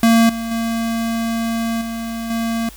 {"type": "tone with level steps", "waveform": "square", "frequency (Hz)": 228.7, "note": "A#3", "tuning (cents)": -33, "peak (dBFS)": [-10, -23, -19, -24, -19], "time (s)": [0.03, 2.69], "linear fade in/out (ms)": 2, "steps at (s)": [0.29, 0.51, 1.81, 2.3], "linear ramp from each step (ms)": 5, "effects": ["added 50 Hz sine -39 dBFS peak until 2.76 s", "white hiss -42 dBFS RMS until 2.76 s"]}